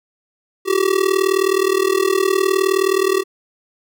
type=tone with amplitude modulation; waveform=square; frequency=383.6 Hz; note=G4; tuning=37 cents flat; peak=-11 dBFS; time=0.65-3.24 s; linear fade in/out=50 ms; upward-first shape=sine; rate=39.3 Hz; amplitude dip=90%; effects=none